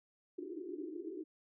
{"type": "band-pass noise", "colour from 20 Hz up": "pink", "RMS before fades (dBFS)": -44, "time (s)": [0.38, 1.24], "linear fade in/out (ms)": 5, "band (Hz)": [300, 400], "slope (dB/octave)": 96, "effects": []}